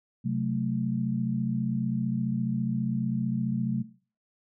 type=chord; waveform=sine; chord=F# diminished; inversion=second; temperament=equal; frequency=130.81 / 185 / 220 Hz; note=C3 / F#3 / A3; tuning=0 / 0 / 0 cents; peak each=-30 dBFS; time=0.24-3.83 s; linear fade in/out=20 ms; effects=noise-tail reverb RT60 0.4 s tail -17 dB re dry